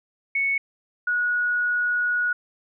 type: tone pair in turn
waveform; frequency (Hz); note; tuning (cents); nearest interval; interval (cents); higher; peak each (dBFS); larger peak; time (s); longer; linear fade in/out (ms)
sine; 2213 / 1457.5; C#7 / F#6; -3 / -26; perfect fifth; 723; first; -20; neither; 0.35-0.58 / 1.07-2.33; second; 5
effects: none